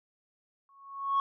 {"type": "tone with exponential growth", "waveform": "sine", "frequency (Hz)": 1103, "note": "C#6", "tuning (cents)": -9, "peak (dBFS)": -20, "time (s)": [0.69, 1.2], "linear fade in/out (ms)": 1, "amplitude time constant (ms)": 110, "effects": ["tanh soft clip ceiling -21 dBFS"]}